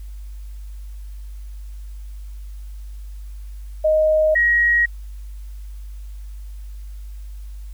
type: tone pair in turn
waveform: sine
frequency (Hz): 622.3 / 1895.2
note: D#5 / A#6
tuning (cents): 0 / +28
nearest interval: octave + perfect fifth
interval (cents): 1928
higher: second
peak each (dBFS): -13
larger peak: neither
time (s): 3.84-4.35 / 4.35-4.86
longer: neither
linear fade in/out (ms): 10
effects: added 50 Hz sine -31 dBFS peak until 7.73 s + white hiss -56 dBFS RMS until 7.73 s